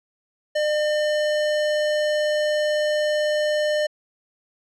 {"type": "tone", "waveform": "square", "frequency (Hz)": 603, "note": "D5", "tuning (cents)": 46, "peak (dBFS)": -20, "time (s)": [0.55, 3.87], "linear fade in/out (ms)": 10, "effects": ["low-pass 6000 Hz 12 dB/octave"]}